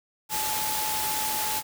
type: tone in noise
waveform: sine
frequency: 862 Hz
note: A5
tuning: 36 cents flat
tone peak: -31 dBFS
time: 0.29-1.63 s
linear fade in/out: 50 ms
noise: white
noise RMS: -29 dBFS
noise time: 0.29-1.63 s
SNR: -5 dB
effects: none